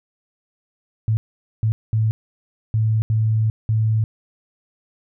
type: tone bursts at uneven times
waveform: sine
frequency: 110 Hz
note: A2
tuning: in tune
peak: -15 dBFS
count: 6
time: 1.08-1.17 / 1.63-1.72 / 1.93-2.11 / 2.74-3.02 / 3.1-3.5 / 3.69-4.04 s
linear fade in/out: 0 ms
effects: none